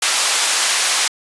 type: band-pass noise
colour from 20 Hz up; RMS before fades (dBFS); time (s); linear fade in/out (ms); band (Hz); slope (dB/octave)
white; -17; 0.02-1.08; 5; 730 to 8300; 12
effects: resampled to 24000 Hz